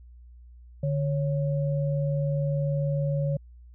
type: tone pair together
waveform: sine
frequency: 146.83 / 552.6 Hz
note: D3 / C#5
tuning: 0 / -6 cents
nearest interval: octave + major seventh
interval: 2294 cents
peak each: -24 / -31 dBFS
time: 0.83-3.37 s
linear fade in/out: 5 ms
effects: added 60 Hz sine -46 dBFS peak until 3.74 s